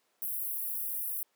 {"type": "high-pass noise", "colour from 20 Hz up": "pink", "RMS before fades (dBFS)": -35, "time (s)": [0.22, 1.23], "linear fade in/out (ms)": 0, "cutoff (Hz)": 11000, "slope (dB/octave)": 48, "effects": ["pink hiss -73 dBFS RMS until 1.35 s", "high-pass 400 Hz 12 dB/octave"]}